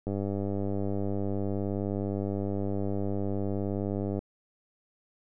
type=click train; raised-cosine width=2 ms; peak=-19 dBFS; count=411; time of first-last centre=0.07-4.191 s; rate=99.5 Hz; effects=none